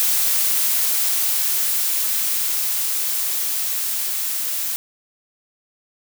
blue noise with level ramp, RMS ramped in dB -18 to -24 dBFS, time 0-4.76 s, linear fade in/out 0 ms, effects none

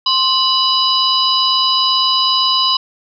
harmonic tone with a mistuned harmonic, 987.8 Hz, B5, in tune, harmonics 1 / 3 / 4 / 5, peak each -17 / -17 / -17 / -17 dBFS, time 0.06-2.77 s, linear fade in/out 5 ms, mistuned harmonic 1, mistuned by +110 cents, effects none

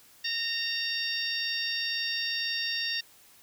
harmonic tone, 922 Hz, A#5, 19 cents flat, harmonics 2 / 3 / 4 / 5 / 6, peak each -35 / -35 / -35 / -35 / -35 dBFS, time 0.24-3.01 s, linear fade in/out 10 ms, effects white hiss -57 dBFS RMS until 3.42 s

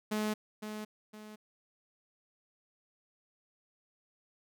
sawtooth tone with echo, 213.3 Hz, G#3, 46 cents sharp, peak -27 dBFS, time 0.11-0.34 s, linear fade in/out 10 ms, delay 510 ms, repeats 2, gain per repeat -8 dB, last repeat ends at 1.36 s, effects none

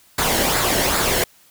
pink noise with flanger, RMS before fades -19 dBFS, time 0.18-1.24 s, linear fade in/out 5 ms, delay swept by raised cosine 0.33 to 0.85 ms, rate 2.5 Hz, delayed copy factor -0.5, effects white hiss -53 dBFS RMS until 1.5 s

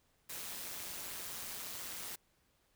white noise with amplitude modulation, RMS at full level -41 dBFS, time 0.29-2.16 s, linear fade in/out 10 ms, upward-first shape sine, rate 180 Hz, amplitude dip 70%, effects pink hiss -74 dBFS RMS until 2.75 s

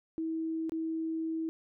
sine tone with dropouts, 323 Hz, E4, 35 cents flat, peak -31 dBFS, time 0.18-1.49 s, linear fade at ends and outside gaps 0 ms, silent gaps 0.695-0.72 s, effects none

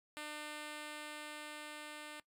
5% pulse tone with level ramp, 300 Hz, D4, 37 cents sharp, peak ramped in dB -32 to -36 dBFS, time 0.17-2.2 s, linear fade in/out 0 ms, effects noise-tail reverb RT60 0.1 s tail -19 dB re dry + resampled to 32000 Hz

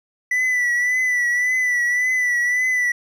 triangle tone with vibrato, 1975.5 Hz, B6, in tune, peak -15 dBFS, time 0.31-2.92 s, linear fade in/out 5 ms, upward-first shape triangle, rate 1.8 Hz, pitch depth 50 cents each way, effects none

